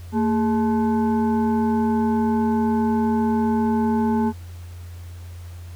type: tone with frequency modulation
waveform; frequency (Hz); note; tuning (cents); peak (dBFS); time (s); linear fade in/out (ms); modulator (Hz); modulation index
sine; 226.9; A#3; -47; -17; 0.12-4.33; 50; 641; 0.74
effects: added 87 Hz sine -34 dBFS peak until 5.75 s + pink hiss -50 dBFS RMS until 5.75 s